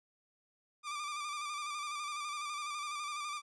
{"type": "tone with vibrato", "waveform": "sawtooth", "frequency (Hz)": 1185, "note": "D6", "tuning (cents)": 15, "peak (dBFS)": -34, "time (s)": [0.83, 3.42], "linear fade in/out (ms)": 50, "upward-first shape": "square", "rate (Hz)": 12, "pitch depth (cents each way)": 35, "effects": ["resampled to 22050 Hz"]}